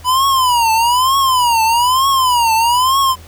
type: tone with vibrato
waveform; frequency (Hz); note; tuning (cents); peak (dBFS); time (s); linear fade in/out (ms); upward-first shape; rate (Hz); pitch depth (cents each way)
square; 987.8; B5; 0; -11; 0.04-3.16; 50; triangle; 1.1; 200
effects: added 82 Hz sine -36 dBFS peak until 3.27 s + pink hiss -42 dBFS RMS until 3.27 s